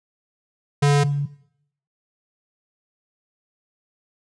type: tone pair in turn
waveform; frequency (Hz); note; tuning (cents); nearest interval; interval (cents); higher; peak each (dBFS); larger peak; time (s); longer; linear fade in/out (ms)
square / sine; 143.6 / 142.99; D3 / D3; -39 / -46; unison; 7; first; -14 / -19; first; 0.82-1.04 / 1.04-1.26; neither; 10
effects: noise-tail reverb RT60 0.7 s tail -18 dB re dry + resampled to 22050 Hz